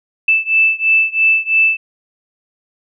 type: beating tone pair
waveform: sine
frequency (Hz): 2637 / 2640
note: E7 / E7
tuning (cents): 0 / +2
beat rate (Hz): 3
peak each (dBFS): -13 / -14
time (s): 0.28-1.77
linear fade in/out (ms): 5
effects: none